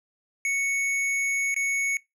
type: tone with dropouts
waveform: square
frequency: 2217 Hz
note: C#7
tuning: in tune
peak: -24 dBFS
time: 0.45-1.97 s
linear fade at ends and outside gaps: 1 ms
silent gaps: 1.543-1.563 s
effects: noise-tail reverb RT60 0.2 s tail -23 dB re dry + low-pass 11000 Hz 12 dB/octave